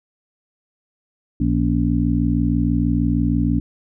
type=harmonic tone with a mistuned harmonic; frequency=60 Hz; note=B1; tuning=49 cents flat; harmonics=1 / 2 / 3 / 4 / 5; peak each=-22 / -22 / -22 / -22 / -22 dBFS; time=1.4-3.6 s; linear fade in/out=5 ms; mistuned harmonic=5; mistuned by=-81 cents; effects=none